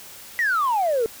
sine exponential sweep, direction down, 1975.5 to 434.9 Hz, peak -17 dBFS, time 0.39-1.06 s, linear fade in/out 0 ms, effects tanh soft clip ceiling -15 dBFS + white hiss -42 dBFS RMS until 1.2 s

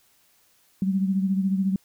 sine beating tone pair, 190.8 / 204.8 Hz, G3 / G#3, -47 / -24 cents, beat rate 14 Hz, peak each -21 / -29 dBFS, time 0.82-1.76 s, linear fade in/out 2 ms, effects white hiss -62 dBFS RMS until 1.84 s

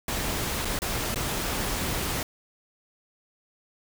pink noise with dropouts, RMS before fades -29 dBFS, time 0.08-2.23 s, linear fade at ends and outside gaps 2 ms, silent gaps 0.648-0.653 / 0.79-0.819 / 1.145-1.158 s, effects none

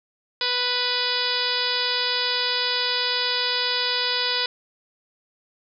harmonic tone, 493.9 Hz, B4, in tune, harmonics 1 / 2 / 3 / 4 / 5 / 6 / 7 / 8 / 9 / 10, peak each -33 / -32 / -31 / -33 / -33 / -32 / -29 / -28 / -31 / -28 dBFS, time 0.41-4.46 s, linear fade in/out 2 ms, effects none

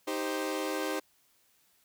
sawtooth chord, C minor, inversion first, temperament equal, 311.1 / 392 / 523.3 Hz, Eb4 / G4 / C5, 0 / 0 / 0 cents, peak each -31 / -32 / -32 dBFS, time 0.07-1 s, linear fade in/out 10 ms, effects white hiss -68 dBFS RMS until 1.84 s

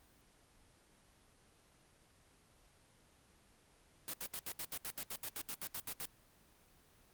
white noise bursts, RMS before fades -42 dBFS, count 16, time 4.08-6.055 s, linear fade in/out 0 ms, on 55 ms, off 73 ms, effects pink hiss -67 dBFS RMS until 7.13 s + Opus 24 kbps

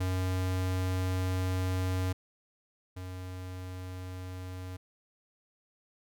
square tone pair in turn, 92.5 / 92.03 Hz, F#2 / F#2, 0 / -9 cents, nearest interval unison, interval 9 cents, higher first, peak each -29 / -39 dBFS, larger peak first, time 0-2.13 / 2.96-4.77 s, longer first, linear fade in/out 10 ms, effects none

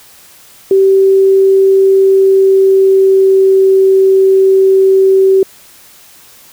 sine tone with pitch glide, 386.6 to 383.9 Hz, G4 to G4, -24 to -36 cents, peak -4 dBFS, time 0.71-5.43 s, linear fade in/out 2 ms, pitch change -12 cents, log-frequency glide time 1.88-3.74 s, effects white hiss -40 dBFS RMS until 6.52 s

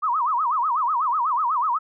sine tone with vibrato, 1100 Hz, C#6, 14 cents flat, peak -19 dBFS, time 0.02-1.79 s, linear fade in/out 20 ms, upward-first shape sine, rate 8.1 Hz, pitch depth 280 cents each way, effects none

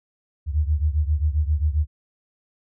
sine beating tone pair, 73.42 / 80.92 Hz, D2 / E2, 0 / -32 cents, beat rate 7.5 Hz, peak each -20 / -23 dBFS, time 0.46-1.87 s, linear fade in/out 50 ms, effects none

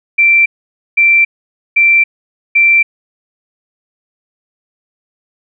sine tone bursts, 2349 Hz, D7, in tune, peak -5 dBFS, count 4, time 0.18-2.83 s, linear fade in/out 10 ms, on 280 ms, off 510 ms, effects none

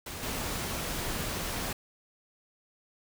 pink noise with level steps, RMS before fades -39 / -34 dBFS, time 0.06-1.73 s, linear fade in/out 5 ms, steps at 0.22 s, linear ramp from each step 20 ms, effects none

